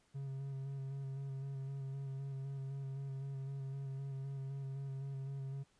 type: tone with vibrato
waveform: triangle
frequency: 136.3 Hz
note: C#3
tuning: 29 cents flat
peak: -38 dBFS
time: 0.14-5.64 s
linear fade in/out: 20 ms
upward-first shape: square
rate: 3.9 Hz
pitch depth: 19 cents each way
effects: pink hiss -73 dBFS RMS until 5.79 s + resampled to 22050 Hz